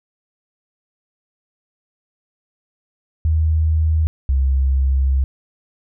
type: tone pair in turn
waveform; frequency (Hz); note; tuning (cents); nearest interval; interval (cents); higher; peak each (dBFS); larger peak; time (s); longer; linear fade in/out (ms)
sine; 79 / 66.85; D#2 / C2; +27 / +38; minor third; 289; first; -13; neither; 3.25-4.07 / 4.29-5.24; second; 0
effects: none